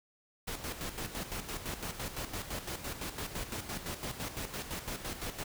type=noise with tremolo; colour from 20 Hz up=pink; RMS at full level=-38 dBFS; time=0.47-5.44 s; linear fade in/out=10 ms; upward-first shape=square; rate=5.9 Hz; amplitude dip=60%; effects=none